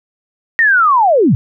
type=linear sweep; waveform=sine; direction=down; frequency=1881 to 98 Hz; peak=-7 dBFS; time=0.59-1.35 s; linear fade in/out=0 ms; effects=none